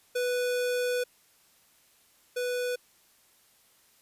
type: tone pair in turn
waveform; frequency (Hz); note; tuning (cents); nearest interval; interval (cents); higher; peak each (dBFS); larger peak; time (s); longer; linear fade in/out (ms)
square; 493.9 / 493.9; B4 / B4; 0 / 0; unison; 0; neither; -27 / -29; first; 0.15-1.04 / 2.36-2.76; first; 10
effects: white hiss -63 dBFS RMS until 4.01 s + resampled to 32000 Hz